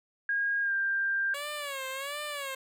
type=tone with pitch glide; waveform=sine; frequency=1630 to 1588.2 Hz; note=G#6 to G6; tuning=-33 to +22 cents; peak=-26 dBFS; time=0.29-1.34 s; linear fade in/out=2 ms; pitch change=-45 cents; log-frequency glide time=0.62-0.73 s
type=tone with vibrato; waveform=10% pulse; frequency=560 Hz; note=C#5; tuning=18 cents sharp; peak=-26 dBFS; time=1.34-2.55 s; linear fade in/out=5 ms; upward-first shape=sine; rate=1.4 Hz; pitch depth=110 cents each way
effects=none